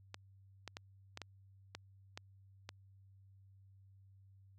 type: clicks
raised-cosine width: 0.2 ms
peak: -27 dBFS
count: 8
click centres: 0.144 / 0.677 / 0.769 / 1.174 / 1.217 / 1.75 / 2.175 / 2.691 s
effects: added 97 Hz sine -60 dBFS peak until 4.58 s